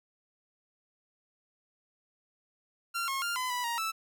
sawtooth tone with pitch steps, 1377 / 1082 / 1398 / 1012 / 985 / 939 / 1317 Hz, F6 / C#6 / F6 / B5 / B5 / A#5 / E6, -25 / -42 / +1 / +42 / -5 / +12 / -2 cents, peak -27 dBFS, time 2.94-3.92 s, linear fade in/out 20 ms, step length 140 ms, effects none

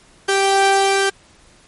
sawtooth tone pair together, 392 / 782.7 Hz, G4 / G5, 0 / -3 cents, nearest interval octave, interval 1197 cents, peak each -12 dBFS, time 0.28-1.1 s, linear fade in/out 10 ms, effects pink hiss -50 dBFS RMS until 1.67 s + MP3 48 kbps

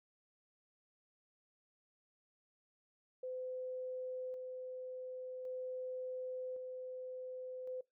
sine tone with tremolo, 510 Hz, C5, 44 cents flat, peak -40 dBFS, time 3.23-7.81 s, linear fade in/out 5 ms, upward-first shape square, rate 0.45 Hz, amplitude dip 30%, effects noise-tail reverb RT60 0.2 s tail -23 dB re dry

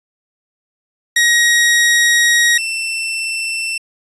sawtooth tone pair in turn, 1891 / 2681 Hz, A#6 / E7, +24 / +29 cents, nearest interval tritone, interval 605 cents, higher second, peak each -6 / -15 dBFS, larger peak first, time 1.16-2.58 / 2.58-3.78 s, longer first, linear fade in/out 5 ms, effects resampled to 24000 Hz

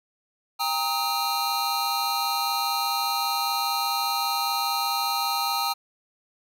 square tone cluster, 799 / 924 / 1265 / 4149 Hz, G5 / A#5 / D#6 / C8, +33 / -16 / +28 / -15 cents, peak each -30 dBFS, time 0.59-5.74 s, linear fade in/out 20 ms, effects none

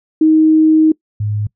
sine tone pair in turn, 314.3 / 104.89 Hz, D#4 / G#2, +18 / +18 cents, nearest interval octave + perfect fifth, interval 1900 cents, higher first, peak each -6 / -15 dBFS, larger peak first, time 0.21-0.92 / 1.2-1.47 s, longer first, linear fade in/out 5 ms, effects noise-tail reverb RT60 0.1 s tail -23 dB re dry

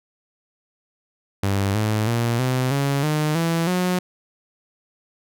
sawtooth tone with pitch steps, 98.8 / 107.74 / 117.49 / 128.13 / 139.72 / 152.37 / 166.16 / 181.2 Hz, G2 / A2 / A#2 / C3 / C#3 / D#3 / E3 / F#3, +14 / -36 / +14 / -36 / +14 / -36 / +14 / -36 cents, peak -15 dBFS, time 1.43-3.99 s, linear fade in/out 5 ms, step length 320 ms, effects none

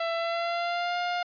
sawtooth tone with pitch glide, 668 to 706.9 Hz, E5 to F5, +23 to +21 cents, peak -23 dBFS, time 0-1.23 s, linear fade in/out 5 ms, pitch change +98 cents, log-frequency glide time 0.15-0.98 s, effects resampled to 11025 Hz

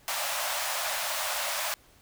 pink high-pass noise, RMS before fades -31 dBFS, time 0.08-1.74 s, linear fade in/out 0 ms, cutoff 560 Hz, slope 96 dB/octave, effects pink hiss -59 dBFS RMS until 2.01 s

